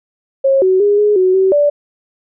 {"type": "tone with pitch steps", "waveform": "sine", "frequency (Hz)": [541, 374.9, 409.5, 417.2, 371.3, 381.1, 583], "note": ["C#5", "F#4", "G#4", "G#4", "F#4", "G4", "D5"], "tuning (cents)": [-42, 23, -24, 8, 6, -49, -13], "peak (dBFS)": -8, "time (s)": [0.44, 1.7], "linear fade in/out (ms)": 10, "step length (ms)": 180, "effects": []}